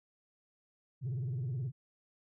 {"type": "tone with vibrato", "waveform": "sine", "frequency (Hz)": 127.6, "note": "C3", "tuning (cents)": -43, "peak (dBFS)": -31, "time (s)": [1.01, 1.72], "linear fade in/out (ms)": 50, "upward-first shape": "sine", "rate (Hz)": 19, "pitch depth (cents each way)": 210, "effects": ["tanh soft clip ceiling -32 dBFS"]}